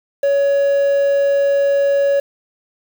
triangle tone with quantisation, 560 Hz, C#5, 18 cents sharp, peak -10 dBFS, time 0.23-2.2 s, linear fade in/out 5 ms, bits 6, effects none

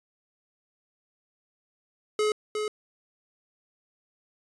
square tone with echo, 425.2 Hz, G#4, 41 cents sharp, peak -23 dBFS, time 2.19-2.32 s, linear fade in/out 2 ms, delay 360 ms, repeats 1, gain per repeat -5 dB, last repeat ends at 2.68 s, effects resampled to 22050 Hz

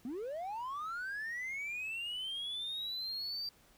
triangle linear sweep, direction up, 225 to 4699 Hz, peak -35 dBFS, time 0.05-3.49 s, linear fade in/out 2 ms, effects tanh soft clip ceiling -32 dBFS + pink hiss -65 dBFS RMS until 3.77 s

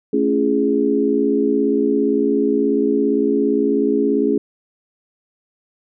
sine chord, A major seventh, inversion none, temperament equal with one note detuned, 220 / 277.2 / 337.3 / 415.3 Hz, A3 / C#4 / E4 / G#4, 0 / 0 / +40 / 0 cents, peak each -22 / -18 / -23 / -18 dBFS, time 0.13-4.38 s, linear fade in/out 5 ms, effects none

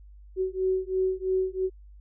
sine beating tone pair, 373.9 / 376.9 Hz, F#4 / F#4, +18 / +32 cents, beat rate 3 Hz, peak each -27 dBFS, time 0.36-1.7 s, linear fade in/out 50 ms, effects added 50 Hz sine -46 dBFS peak until 2 s

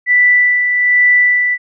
sine tone with tremolo, 1975.5 Hz, B6, in tune, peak -6 dBFS, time 0.06-1.58 s, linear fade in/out 50 ms, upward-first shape sine, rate 1.2 Hz, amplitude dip 45%, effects none

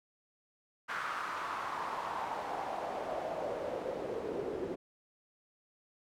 pink noise with band-pass filter sweep, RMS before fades -38 dBFS, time 0.88-4.76 s, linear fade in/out 20 ms, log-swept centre 1400 to 380 Hz, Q 3.2, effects none

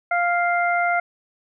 harmonic tone, 698.5 Hz, F5, in tune, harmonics 1 / 2 / 3, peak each -20 / -23 / -25 dBFS, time 0.11-1 s, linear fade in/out 5 ms, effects none

